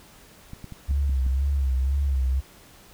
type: clicks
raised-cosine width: 5 ms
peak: -25 dBFS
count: 6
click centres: 0.534 / 0.643 / 0.723 / 0.911 / 1.095 / 1.265 s
type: tone with vibrato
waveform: sine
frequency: 67.5 Hz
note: C#2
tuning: 45 cents flat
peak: -20 dBFS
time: 0.88-2.41 s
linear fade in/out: 20 ms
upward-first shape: sine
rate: 2 Hz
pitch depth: 78 cents each way
effects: pink hiss -51 dBFS RMS until 2.93 s